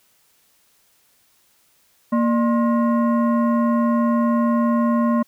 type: tone with frequency modulation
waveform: sine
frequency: 233.1 Hz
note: A#3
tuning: in tune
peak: -15 dBFS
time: 2.12-5.23 s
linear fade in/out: 10 ms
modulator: 831 Hz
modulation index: 0.7
effects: white hiss -60 dBFS RMS until 5.27 s